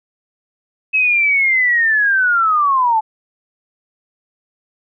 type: linear sweep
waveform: sine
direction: down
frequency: 2582 to 853 Hz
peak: -11 dBFS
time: 0.93-3.01 s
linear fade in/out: 20 ms
effects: none